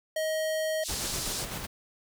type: tone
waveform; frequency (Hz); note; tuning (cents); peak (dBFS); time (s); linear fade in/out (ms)
square; 630; D#5; +21; -28; 0.16-0.84; 5
type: band-pass noise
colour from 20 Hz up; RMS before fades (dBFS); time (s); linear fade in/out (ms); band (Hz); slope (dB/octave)
pink; -35; 0.82-1.46; 50; 3800 to 11000; 24
type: noise with tremolo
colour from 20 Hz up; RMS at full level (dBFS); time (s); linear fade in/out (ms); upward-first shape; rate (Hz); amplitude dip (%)
pink; -35; 0.88-1.67; 20; square; 7.9; 35
effects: none